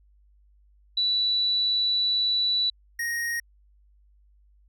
sine / square tone pair in turn, 3951 / 1870.6 Hz, B7 / A#6, 0 / +6 cents, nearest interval octave + minor second, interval 1294 cents, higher first, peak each -21 / -27 dBFS, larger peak first, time 0.97-2.7 / 2.99-3.4 s, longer first, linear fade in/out 5 ms, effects added 50 Hz sine -56 dBFS peak until 4.68 s

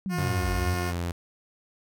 sine linear two-way sweep, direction down then up, 197.5 to 46.18 to 91.8 Hz, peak -27 dBFS, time 0.06-0.74 s, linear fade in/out 0 ms, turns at 0.52 s
10% pulse tone, 357.9 Hz, F4, 42 cents sharp, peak -23 dBFS, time 0.09-0.94 s, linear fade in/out 50 ms
sawtooth tone with pitch glide, 92.5 to 86.31 Hz, F#2 to F2, 0 to -20 cents, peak -24 dBFS, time 0.18-1.12 s, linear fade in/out 5 ms, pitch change -120 cents, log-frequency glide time 0.49-0.99 s
effects none

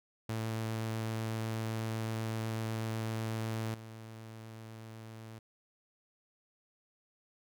sawtooth tone with level steps, 111.5 Hz, A2, 23 cents sharp, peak -30 / -42 dBFS, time 0.29-5.39 s, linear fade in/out 5 ms, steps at 3.74 s, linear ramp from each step 2 ms, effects none

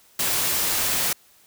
white noise, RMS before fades -23 dBFS, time 0.19-1.13 s, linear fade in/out 5 ms, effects white hiss -56 dBFS RMS until 1.46 s

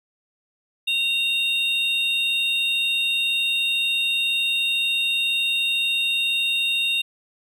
triangle tone pair together, 2762 / 3693 Hz, F7 / A#7, -20 / -17 cents, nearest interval perfect fourth, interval 503 cents, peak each -21 dBFS, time 0.87-7.02 s, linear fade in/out 10 ms, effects none

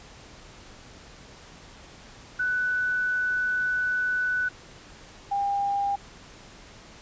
sine tone pair in turn, 1491 / 801.5 Hz, F#6 / G5, +13 / +38 cents, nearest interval major seventh, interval 1075 cents, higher first, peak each -23 dBFS, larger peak neither, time 2.39-4.49 / 5.31-5.96 s, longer first, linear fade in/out 10 ms, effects pink hiss -48 dBFS RMS until 7.01 s + resampled to 16000 Hz

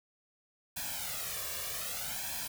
white noise with flanger, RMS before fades -38 dBFS, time 0.76-2.48 s, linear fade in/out 10 ms, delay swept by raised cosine 1.2 to 1.77 ms, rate 0.64 Hz, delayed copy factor +0.85, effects none

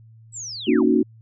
sine linear sweep, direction down, 7950 to 368.3 Hz, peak -30 dBFS, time 0.32-0.85 s, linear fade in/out 50 ms
sine chord, D# minor seventh, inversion second, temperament equal, 233.1 / 277.2 / 311.1 / 370 Hz, A#3 / C#4 / D#4 / F#4, 0 / 0 / 0 / 0 cents, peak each -20 dBFS, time 0.67-1.03 s, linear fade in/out 10 ms
effects added 112 Hz sine -45 dBFS peak until 1.21 s

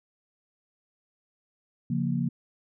sine chord, Bb minor, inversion first, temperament just, 139.85 / 174.81 / 233.1 Hz, Db3 / F3 / Bb3, +16 / +2 / 0 cents, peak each -29 dBFS, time 1.9-2.29 s, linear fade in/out 5 ms, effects none

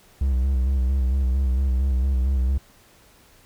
triangle tone with vibrato, 65.41 Hz, C2, in tune, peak -16 dBFS, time 0.21-2.58 s, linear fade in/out 5 ms, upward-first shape square, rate 4.4 Hz, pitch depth 56 cents each way, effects pink hiss -54 dBFS RMS until 3.45 s

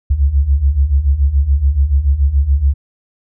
sine beating tone pair, 65.41 / 72.41 Hz, C2 / D2, 0 / -24 cents, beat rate 7 Hz, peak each -15 / -11 dBFS, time 0.1-2.74 s, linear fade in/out 10 ms, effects none

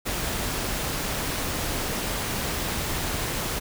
pink noise with amplitude modulation, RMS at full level -27 dBFS, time 0.05-3.6 s, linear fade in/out 20 ms, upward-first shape sine, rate 206 Hz, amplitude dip 30%, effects none

